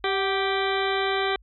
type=harmonic tone with a mistuned harmonic; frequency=391.1 Hz; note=G4; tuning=4 cents flat; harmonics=1 / 2 / 3 / 4 / 5 / 6 / 8 / 9 / 10; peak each=-26 / -29 / -31 / -32 / -33 / -34 / -35 / -36 / -36 dBFS; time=0.04-1.36 s; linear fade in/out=2 ms; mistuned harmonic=2; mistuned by=-48 cents; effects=added 50 Hz sine -51 dBFS peak until 1.42 s